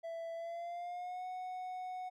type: tone with pitch glide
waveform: triangle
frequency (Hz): 664 to 736.8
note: E5 to F#5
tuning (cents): +12 to -7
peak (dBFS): -38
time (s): 0.03-2.1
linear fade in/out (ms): 20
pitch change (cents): +181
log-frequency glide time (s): 0.34-1.26
effects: none